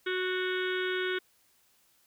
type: harmonic tone with a mistuned harmonic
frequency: 369.2 Hz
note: F#4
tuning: 4 cents flat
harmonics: 1 / 3 / 4 / 5 / 6 / 7 / 8 / 9 / 10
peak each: -31 / -44 / -34 / -41 / -40 / -51 / -44 / -42 / -44 dBFS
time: 0.06-1.19 s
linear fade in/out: 10 ms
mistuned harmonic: 5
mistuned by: -17 cents
effects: white hiss -67 dBFS RMS until 2.06 s